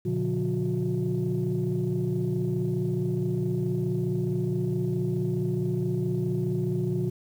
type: tone cluster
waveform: sine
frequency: 119.5 / 144.1 / 178.7 / 362.9 Hz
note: A#2 / D3 / F3 / F#4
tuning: +43 / -33 / +40 / -34 cents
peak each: -29 dBFS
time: 0.05-7.1 s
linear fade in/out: 10 ms
effects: tanh soft clip ceiling -18 dBFS + 9-bit